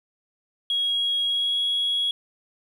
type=tone with pitch glide; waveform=sine; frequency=3301 to 3330 Hz; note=G#7 to G#7; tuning=-11 to +4 cents; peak=-20 dBFS; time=0.7-2.11 s; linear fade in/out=2 ms; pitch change=+15 cents; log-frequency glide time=1.25-1.59 s; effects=tanh soft clip ceiling -17 dBFS + 9-bit